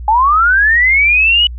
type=linear sweep; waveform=sine; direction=up; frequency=831 to 2966 Hz; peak=-7 dBFS; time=0.08-1.47 s; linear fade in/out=2 ms; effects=added 60 Hz sine -23 dBFS peak until 1.58 s